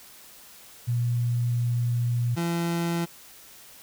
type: tone pair in turn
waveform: sine / 30% pulse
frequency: 120 / 169.71 Hz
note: B2 / F3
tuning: -49 / -49 cents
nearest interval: tritone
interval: 600 cents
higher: second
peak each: -22 dBFS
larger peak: neither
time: 0.87-2.36 / 2.36-3.06 s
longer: first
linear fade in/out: 20 ms
effects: white hiss -49 dBFS RMS until 3.82 s